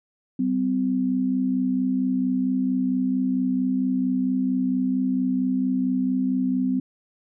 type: tone pair together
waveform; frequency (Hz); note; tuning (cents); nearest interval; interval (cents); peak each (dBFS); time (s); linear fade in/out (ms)
sine; 192.38 / 256.8; G3 / C4; -32 / -32; perfect fourth; 500; -26 / -21; 0.39-6.8; 5
effects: none